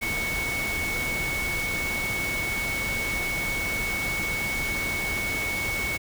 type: tone in noise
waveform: sine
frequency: 2217 Hz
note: C#7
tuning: in tune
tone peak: -27 dBFS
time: 0.01-5.98 s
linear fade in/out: 20 ms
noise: pink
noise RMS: -32 dBFS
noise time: 0.01-5.98 s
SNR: +2 dB
effects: none